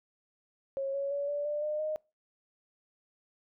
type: tone with pitch steps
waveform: sine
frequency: 545 / 556.5 / 568.1 / 580.1 / 592.3 / 604.7 / 617.4 Hz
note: C#5 / C#5 / C#5 / D5 / D5 / D#5 / D#5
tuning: -29 / +7 / +42 / -21 / +15 / -50 / -14 cents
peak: -30 dBFS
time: 0.77-1.96 s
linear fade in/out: 0 ms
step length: 170 ms
effects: noise-tail reverb RT60 0.3 s tail -26 dB re dry